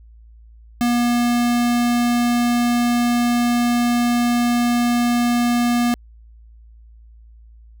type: tone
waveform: square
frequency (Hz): 240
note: B3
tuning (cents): -49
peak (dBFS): -16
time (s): 0.81-5.94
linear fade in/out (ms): 0
effects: added 56 Hz sine -42 dBFS peak until 7.8 s